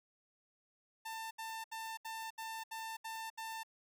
sawtooth tone bursts, 894 Hz, A5, 27 cents sharp, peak -38 dBFS, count 8, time 1.05-3.634 s, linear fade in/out 10 ms, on 260 ms, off 72 ms, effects none

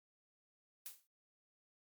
blue noise with exponential decay, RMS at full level -44 dBFS, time 0.86-1.07 s, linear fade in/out 0 ms, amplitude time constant 44 ms, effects MP3 96 kbps

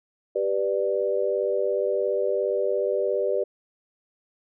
sine chord, G major, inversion none, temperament equal with one note detuned, 392 / 493.9 / 591.1 Hz, G4 / B4 / D5, 0 / 0 / +11 cents, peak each -26 dBFS, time 0.35-3.44 s, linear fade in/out 10 ms, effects none

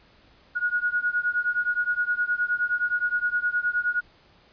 sine beating tone pair, 1445 / 1454.6 Hz, F#6 / F#6, -41 / -30 cents, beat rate 9.6 Hz, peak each -25 / -26 dBFS, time 0.55-4.01 s, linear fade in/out 20 ms, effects pink hiss -57 dBFS RMS until 4.52 s + resampled to 11025 Hz

